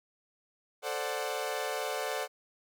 sawtooth chord, D dominant seventh, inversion second, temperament equal, 440 / 523.3 / 587.3 / 740 Hz, A4 / C5 / D5 / F#5, 0 / 0 / 0 / 0 cents, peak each -34 dBFS, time 0.82-2.28 s, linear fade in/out 50 ms, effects none

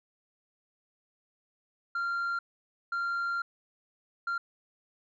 sine tone bursts at uneven times, 1386 Hz, F6, 14 cents flat, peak -26 dBFS, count 3, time 1.95-2.39 / 2.92-3.42 / 4.27-4.38 s, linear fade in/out 5 ms, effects tanh soft clip ceiling -28 dBFS

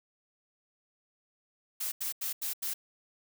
blue noise bursts, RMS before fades -34 dBFS, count 5, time 1.8-2.74 s, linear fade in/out 10 ms, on 120 ms, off 85 ms, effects none

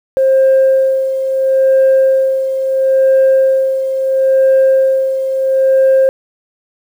sine tone with tremolo, 531 Hz, C5, 25 cents sharp, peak -4 dBFS, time 0.17-6.09 s, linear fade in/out 0 ms, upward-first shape sine, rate 0.74 Hz, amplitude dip 65%, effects tanh soft clip ceiling -4 dBFS + 7-bit

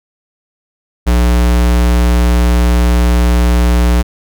square tone, 60 Hz, B1, 49 cents flat, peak -8 dBFS, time 1.06-4.03 s, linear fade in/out 20 ms, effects none

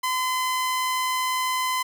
sawtooth tone, 1022 Hz, C6, 41 cents flat, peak -19 dBFS, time 0.03-1.83 s, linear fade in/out 10 ms, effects none

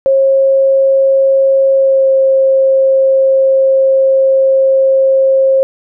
sine tone with pitch glide, 540 to 534.7 Hz, C#5 to C5, -45 to +37 cents, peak -6 dBFS, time 0.06-5.63 s, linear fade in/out 0 ms, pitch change -18 cents, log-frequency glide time 1.75-2.09 s, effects none

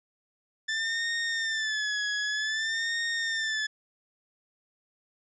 sawtooth tone with vibrato, 1760 Hz, A6, in tune, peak -24 dBFS, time 0.68-3.67 s, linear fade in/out 10 ms, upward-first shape sine, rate 0.53 Hz, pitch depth 83 cents each way, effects resampled to 16000 Hz

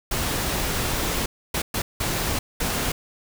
pink noise bursts at uneven times, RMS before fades -25 dBFS, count 5, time 0.11-1.26 / 1.54-1.62 / 1.74-1.82 / 2-2.39 / 2.6-2.92 s, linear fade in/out 5 ms, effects none

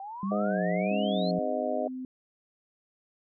sine exponential sweep, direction up, 763 to 4312 Hz, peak -37 dBFS, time 0-1.31 s, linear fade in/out 2 ms
sine tone with vibrato, 191.4 Hz, G3, 41 cents flat, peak -28 dBFS, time 0.23-1.39 s, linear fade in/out 2 ms, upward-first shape sine, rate 1.6 Hz, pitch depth 120 cents each way
harmonic tone, 103.83 Hz, G#2, in tune, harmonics 3 / 4 / 5 / 6 / 7, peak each -40 / -37 / -35 / -30 / -35 dBFS, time 0.31-1.88 s, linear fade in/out 5 ms
sine tone with pitch glide, 271.2 to 256.9 Hz, C#4 to C4, -38 to -32 cents, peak -34 dBFS, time 0.91-2.05 s, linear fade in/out 2 ms, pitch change -94 cents, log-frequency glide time 1.04-1.61 s
effects none

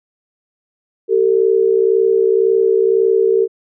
sine tone pair together, 386.9 / 448.8 Hz, G4 / A4, -23 / +34 cents, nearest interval minor third, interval 257 cents, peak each -13 dBFS, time 1.08-3.48 s, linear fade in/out 50 ms, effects none

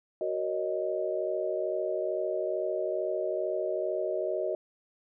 sine chord, D# minor seventh, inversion first, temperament just, 373.4 / 466.7 / 560 / 622.3 Hz, F#4 / A#4 / C#5 / D#5, +16 / +2 / +18 / 0 cents, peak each -33 / -36 / -37 / -31 dBFS, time 0.21-4.55 s, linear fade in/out 2 ms, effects none

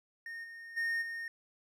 triangle tone with level steps, 1840 Hz, A#6, 23 cents flat, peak -39 / -44 / -29 / -36 dBFS, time 0.26-1.28 s, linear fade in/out 2 ms, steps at 0.43 / 0.76 / 1.01 s, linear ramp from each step 20 ms, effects none

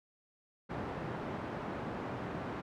pink band-pass noise, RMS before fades -40 dBFS, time 0.69-2.62 s, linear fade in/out 20 ms, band 120 to 1300 Hz, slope 12 dB/octave, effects none

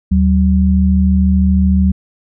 sine tone pair together, 76.15 / 189.8 Hz, D#2 / F#3, -37 / +44 cents, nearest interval octave + major third, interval 1581 cents, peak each -11 dBFS, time 0.11-1.92 s, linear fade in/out 10 ms, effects none

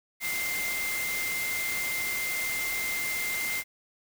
sine tone in noise, 2093 Hz, C7, in tune, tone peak -30 dBFS, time 0.2-3.64 s, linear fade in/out 50 ms, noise white, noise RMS -34 dBFS, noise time 0.2-3.64 s, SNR +1 dB, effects none

